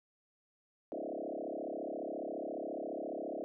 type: tone with frequency modulation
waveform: sine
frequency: 474.9 Hz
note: A#4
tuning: 32 cents sharp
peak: -37 dBFS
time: 0.92-3.44 s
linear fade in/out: 0 ms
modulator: 34.5 Hz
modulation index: 6
effects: none